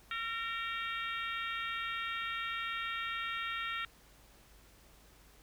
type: harmonic tone with a mistuned harmonic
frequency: 461.5 Hz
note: A#4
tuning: 17 cents flat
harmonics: 3 / 4 / 5 / 6 / 7 / 8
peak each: -39 / -41 / -43 / -45 / -46 / -47 dBFS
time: 0.11-3.85 s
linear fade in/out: 2 ms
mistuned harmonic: 3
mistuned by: -30 cents
effects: added 51 Hz sine -62 dBFS peak until 5.42 s + pink hiss -62 dBFS RMS until 5.42 s